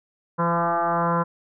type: tone with frequency modulation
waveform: sine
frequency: 170.6 Hz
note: F3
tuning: 40 cents flat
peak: -19 dBFS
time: 0.38-1.24 s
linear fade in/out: 20 ms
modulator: 170 Hz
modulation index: 7.1
effects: none